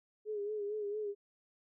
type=tone with vibrato; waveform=sine; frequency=416.9 Hz; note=G#4; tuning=7 cents sharp; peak=-35 dBFS; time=0.25-1.15 s; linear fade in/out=50 ms; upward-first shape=sine; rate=4.4 Hz; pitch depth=56 cents each way; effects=none